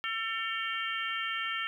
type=harmonic tone with a mistuned harmonic; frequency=448.6 Hz; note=A4; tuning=34 cents sharp; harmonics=3 / 4 / 5 / 6 / 7; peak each=-36 / -37 / -38 / -39 / -39 dBFS; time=0.04-1.67 s; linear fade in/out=0 ms; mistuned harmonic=6; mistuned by=+59 cents; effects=11-bit